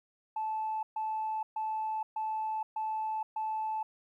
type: tone bursts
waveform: sine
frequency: 872 Hz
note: A5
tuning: 16 cents flat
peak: -30 dBFS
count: 6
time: 0.36-3.83 s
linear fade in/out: 5 ms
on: 470 ms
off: 130 ms
effects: tanh soft clip ceiling -27 dBFS + 12-bit